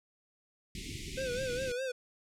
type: band-stop noise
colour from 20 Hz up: pink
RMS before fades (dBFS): -41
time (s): 0.75-1.72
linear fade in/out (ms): 2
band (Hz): 410 to 2000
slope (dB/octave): 96
type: tone with vibrato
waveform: square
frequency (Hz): 508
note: B4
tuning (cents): +49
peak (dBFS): -34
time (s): 1.17-1.92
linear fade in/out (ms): 10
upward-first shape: sine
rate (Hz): 4.9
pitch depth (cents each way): 88
effects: low-pass 8000 Hz 12 dB/octave